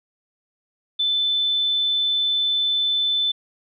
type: tone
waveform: sine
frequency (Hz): 3520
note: A7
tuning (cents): 0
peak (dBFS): -18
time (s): 0.99-3.32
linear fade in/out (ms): 10
effects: none